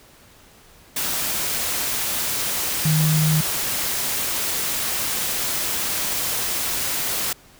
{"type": "tone in noise", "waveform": "sine", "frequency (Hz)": 155.56, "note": "D#3", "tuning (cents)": 0, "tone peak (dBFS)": -16, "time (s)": [2.85, 3.41], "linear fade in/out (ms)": 5, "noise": "white", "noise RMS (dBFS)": -24, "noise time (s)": [0.96, 7.33], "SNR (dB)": 5, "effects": ["pink hiss -50 dBFS RMS until 7.59 s"]}